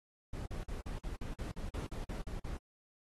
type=noise bursts; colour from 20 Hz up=brown; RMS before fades=-40 dBFS; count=13; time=0.33-2.572 s; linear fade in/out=5 ms; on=130 ms; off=46 ms; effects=AAC 32 kbps